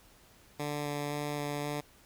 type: tone with vibrato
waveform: 10% pulse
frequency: 146.3 Hz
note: D3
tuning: 6 cents flat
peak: -25 dBFS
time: 0.59-1.81 s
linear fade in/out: 10 ms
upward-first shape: square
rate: 1.9 Hz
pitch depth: 8 cents each way
effects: pink hiss -60 dBFS RMS until 2.05 s